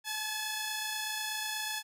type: tone pair together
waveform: 10% pulse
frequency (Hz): 864.1 / 1700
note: A5 / G#6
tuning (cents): -32 / +40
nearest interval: octave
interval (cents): 1172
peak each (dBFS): -28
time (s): 0.04-1.83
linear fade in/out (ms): 50
effects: none